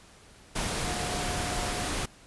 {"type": "tone in noise", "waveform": "sine", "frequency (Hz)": 718, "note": "F5", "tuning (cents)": 48, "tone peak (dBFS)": -37, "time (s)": [0.84, 1.88], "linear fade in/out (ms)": 10, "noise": "pink", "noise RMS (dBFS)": -31, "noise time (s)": [0.55, 2.06], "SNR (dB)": -9, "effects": ["pink hiss -54 dBFS RMS until 2.26 s", "resampled to 24000 Hz"]}